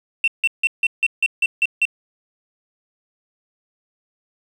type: tone bursts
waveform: sine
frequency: 2700 Hz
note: E7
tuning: 41 cents sharp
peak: -11 dBFS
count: 9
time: 0.24-1.853 s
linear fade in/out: 2 ms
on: 37 ms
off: 160 ms
effects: tanh soft clip ceiling -12 dBFS + 7-bit